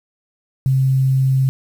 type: tone with quantisation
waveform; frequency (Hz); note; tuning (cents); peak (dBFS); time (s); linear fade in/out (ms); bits
sine; 132.8; C3; +26; -12; 0.66-1.49; 0; 7
effects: none